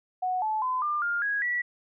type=tone with pitch steps; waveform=sine; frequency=737 / 866.4 / 1018.5 / 1197.3 / 1407.4 / 1654.5 / 1945 Hz; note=F#5 / A5 / C6 / D6 / F6 / G#6 / B6; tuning=-7 / -27 / -47 / +33 / +13 / -7 / -27 cents; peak=-25 dBFS; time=0.22-1.62 s; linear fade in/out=10 ms; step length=200 ms; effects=none